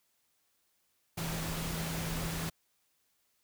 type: tone in noise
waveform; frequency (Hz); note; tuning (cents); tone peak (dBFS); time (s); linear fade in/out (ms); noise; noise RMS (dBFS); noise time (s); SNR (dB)
sine; 163.6; E3; -13; -37; 1.17-2.5; 10; pink; -38; 1.17-2.5; -2
effects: white hiss -75 dBFS RMS until 3.43 s